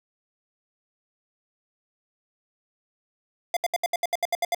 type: tone bursts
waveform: square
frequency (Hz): 694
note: F5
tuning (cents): -11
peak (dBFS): -22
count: 11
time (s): 3.54-4.547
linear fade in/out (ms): 2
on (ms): 27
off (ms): 71
effects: none

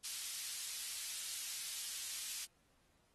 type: high-pass noise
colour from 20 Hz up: pink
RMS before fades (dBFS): -44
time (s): 0.03-2.46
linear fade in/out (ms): 20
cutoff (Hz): 3900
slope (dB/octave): 12
effects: pink hiss -75 dBFS RMS until 3.14 s + AAC 32 kbps

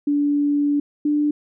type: tone pair in turn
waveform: sine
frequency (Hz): 289.4 / 295.7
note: D4 / D4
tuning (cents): -25 / +12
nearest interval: unison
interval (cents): 37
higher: second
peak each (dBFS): -16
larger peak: neither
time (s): 0.07-0.8 / 1.05-1.31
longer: first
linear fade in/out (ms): 5
effects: none

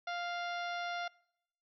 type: harmonic tone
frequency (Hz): 698.5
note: F5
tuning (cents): 0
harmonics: 1 / 2 / 3 / 4 / 5 / 6 / 7 / 8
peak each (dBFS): -38 / -41 / -46 / -51 / -49 / -53 / -58 / -56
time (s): 0.07-1.08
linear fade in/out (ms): 5
effects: noise-tail reverb RT60 0.8 s tail -25 dB re dry

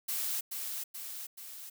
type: noise with echo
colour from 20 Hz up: blue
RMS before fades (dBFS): -34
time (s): 0.08-0.41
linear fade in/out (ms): 10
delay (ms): 430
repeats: 3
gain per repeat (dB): -4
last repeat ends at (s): 1.7
effects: none

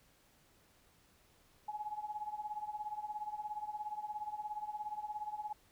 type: tone with tremolo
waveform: sine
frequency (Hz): 844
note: G#5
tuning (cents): +28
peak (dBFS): -35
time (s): 1.68-5.53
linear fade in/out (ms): 5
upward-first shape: triangle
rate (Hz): 17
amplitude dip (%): 90
effects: pink hiss -68 dBFS RMS until 5.71 s

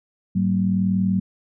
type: tone cluster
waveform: sine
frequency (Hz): 103.2 / 189 / 229.5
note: G#2 / F#3 / A#3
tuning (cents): -10 / +37 / -27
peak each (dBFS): -27 / -18 / -27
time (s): 0.35-1.2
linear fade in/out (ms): 10
effects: none

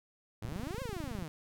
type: exponential two-way sweep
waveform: sawtooth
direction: up then down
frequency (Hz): 97.8 to 554.4 to 147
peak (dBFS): -37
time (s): 0.42-1.28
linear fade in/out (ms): 0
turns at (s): 0.81
type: click train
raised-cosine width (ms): 5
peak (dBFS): -28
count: 22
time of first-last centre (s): 0.45-1.225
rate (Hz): 27.1
effects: none

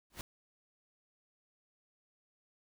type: noise with exponential growth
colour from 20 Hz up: pink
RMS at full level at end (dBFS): -38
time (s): 0.1-0.21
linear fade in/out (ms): 1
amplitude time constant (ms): 23
effects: none

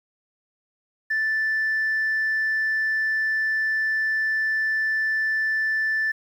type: tone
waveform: sine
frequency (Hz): 1760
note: A6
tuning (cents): 0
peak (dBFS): -19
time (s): 1.1-6.12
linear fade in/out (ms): 10
effects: tanh soft clip ceiling -18 dBFS + 9-bit

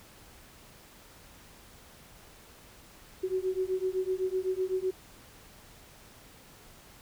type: beating tone pair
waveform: sine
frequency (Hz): 370 / 377.9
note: F#4 / F#4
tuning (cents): 0 / +37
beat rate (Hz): 7.9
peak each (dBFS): -31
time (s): 3.23-4.91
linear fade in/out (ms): 10
effects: pink hiss -54 dBFS RMS until 7.01 s

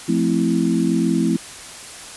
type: chord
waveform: sine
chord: F major seventh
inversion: none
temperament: equal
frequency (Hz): 174.61 / 220 / 261.6 / 329.6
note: F3 / A3 / C4 / E4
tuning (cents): 0 / 0 / 0 / 0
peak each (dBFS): -21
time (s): 0.08-1.37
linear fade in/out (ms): 10
effects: white hiss -36 dBFS RMS until 2.16 s + resampled to 24000 Hz

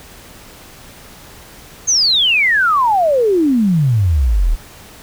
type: exponential sweep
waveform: sine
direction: down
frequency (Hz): 6540 to 34.89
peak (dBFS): -10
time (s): 1.87-4.56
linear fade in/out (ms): 20
effects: pink hiss -39 dBFS RMS until 5.02 s

